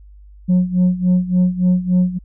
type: tone with tremolo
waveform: sine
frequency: 181.2 Hz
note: F#3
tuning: 36 cents flat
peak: -7 dBFS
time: 0.48-2.19 s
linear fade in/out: 20 ms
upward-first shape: sine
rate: 3.5 Hz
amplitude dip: 85%
effects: tanh soft clip ceiling -9 dBFS + added 50 Hz sine -39 dBFS peak until 2.24 s